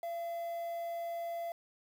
triangle tone with quantisation, 680 Hz, F5, 46 cents flat, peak -34 dBFS, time 0.03-1.52 s, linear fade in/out 2 ms, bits 9, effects none

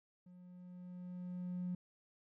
triangle tone with level ramp, 179.6 Hz, F3, 49 cents sharp, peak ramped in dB -54 to -33 dBFS, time 0.26-1.75 s, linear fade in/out 5 ms, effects tanh soft clip ceiling -34 dBFS

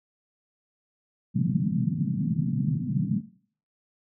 pink band-pass noise, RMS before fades -26 dBFS, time 1.34-3.21 s, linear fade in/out 20 ms, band 130 to 230 Hz, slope 48 dB/octave, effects noise-tail reverb RT60 0.5 s tail -17 dB re dry

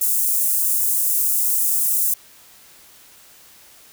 white high-pass noise, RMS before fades -19 dBFS, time 0.01-2.14 s, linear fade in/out 5 ms, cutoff 8000 Hz, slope 24 dB/octave, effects white hiss -48 dBFS RMS until 3.92 s

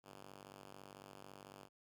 5% pulse ring-modulated tone, 98 Hz, G2, in tune, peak -40 dBFS, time 0.03-1.69 s, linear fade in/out 50 ms, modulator 71 Hz, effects high-pass 60 Hz 12 dB/octave

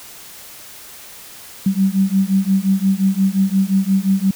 sine beating tone pair, 190.3 / 196 Hz, F#3 / G3, +49 / 0 cents, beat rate 5.7 Hz, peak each -16 dBFS, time 1.66-4.31 s, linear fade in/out 5 ms, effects white hiss -38 dBFS RMS until 4.35 s

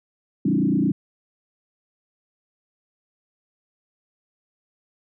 sine tone with frequency modulation, 238.2 Hz, A#3, 38 cents sharp, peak -17 dBFS, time 0.45-0.92 s, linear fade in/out 5 ms, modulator 29.1 Hz, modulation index 2.7, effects none

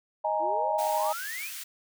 sine chord, D# suspended fourth, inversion none, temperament equal, 622.3 / 830.6 / 932.3 Hz, D#5 / G#5 / A#5, 0 / 0 / 0 cents, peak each -29 / -29 / -30 dBFS, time 0.24-1.13 s, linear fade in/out 10 ms
sine exponential sweep, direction up, 311.1 to 2673 Hz, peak -35 dBFS, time 0.39-1.51 s, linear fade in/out 50 ms
white high-pass noise, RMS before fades -39 dBFS, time 0.78-1.64 s, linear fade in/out 10 ms, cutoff 1400 Hz, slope 24 dB/octave
effects none

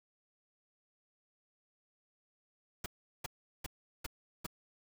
pink noise bursts, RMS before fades -39 dBFS, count 5, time 2.84-4.465 s, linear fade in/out 5 ms, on 21 ms, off 380 ms, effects none

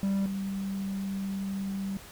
triangle / sine tone pair in turn, 196 / 195.05 Hz, G3 / G3, 0 / -8 cents, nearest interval unison, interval 8 cents, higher first, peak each -23 / -30 dBFS, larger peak first, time 0.03-0.26 / 0.26-1.97 s, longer second, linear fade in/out 0 ms, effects pink hiss -48 dBFS RMS until 2.11 s

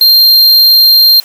square tone, 4186 Hz, C8, in tune, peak -3 dBFS, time 0.01-1.2 s, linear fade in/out 2 ms, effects white hiss -34 dBFS RMS until 1.24 s + high-pass 300 Hz 12 dB/octave

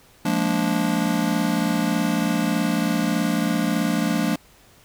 square chord, Bb dominant seventh, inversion second, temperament just, 174.81 / 209.8 / 233.1 / 291.4 Hz, F3 / Ab3 / Bb3 / D4, +2 / +18 / 0 / -13 cents, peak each -26 dBFS, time 0.25-4.36 s, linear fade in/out 5 ms, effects pink hiss -53 dBFS RMS until 4.84 s

